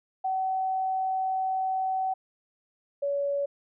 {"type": "tone pair in turn", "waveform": "sine", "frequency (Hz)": [758, 565.4], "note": ["F#5", "C#5"], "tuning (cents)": [42, 34], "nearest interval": "perfect fourth", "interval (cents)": 508, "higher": "first", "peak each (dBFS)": -25, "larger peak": "neither", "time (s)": [[0.24, 2.14], [3.02, 3.46]], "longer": "first", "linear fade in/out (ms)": 10, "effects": []}